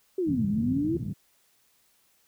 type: exponential two-way sweep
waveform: sine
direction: down then up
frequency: 391.1 to 193.7 to 348.8 Hz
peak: -24 dBFS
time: 0.18-0.97 s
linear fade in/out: 5 ms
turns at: 0.47 s
type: band-pass noise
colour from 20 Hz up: pink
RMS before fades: -33 dBFS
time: 0.26-1.14 s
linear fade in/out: 20 ms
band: 100 to 200 Hz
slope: 24 dB/octave
effects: white hiss -66 dBFS RMS until 2.27 s